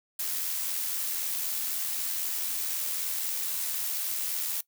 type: noise with amplitude modulation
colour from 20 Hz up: blue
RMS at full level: -30 dBFS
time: 0.19-4.61 s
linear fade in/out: 5 ms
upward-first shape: sine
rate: 83.9 Hz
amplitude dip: 30%
effects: noise-tail reverb RT60 0.1 s tail -20 dB re dry